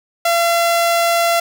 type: tone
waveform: sawtooth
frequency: 681 Hz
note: F5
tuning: 44 cents flat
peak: -9 dBFS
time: 0.25-1.4 s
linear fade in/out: 5 ms
effects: none